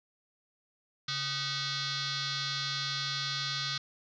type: tone with frequency modulation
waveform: sine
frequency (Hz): 139.5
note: C#3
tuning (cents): +11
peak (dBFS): -31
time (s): 1.08-3.78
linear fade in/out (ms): 5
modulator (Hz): 689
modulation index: 7.1
effects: none